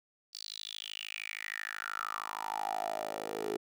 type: tone with high-pass filter sweep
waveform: 10% pulse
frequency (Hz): 53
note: G#1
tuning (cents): +36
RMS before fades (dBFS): -39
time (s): 0.33-3.57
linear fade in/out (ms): 10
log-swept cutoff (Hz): 4700 to 400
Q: 7.1
effects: none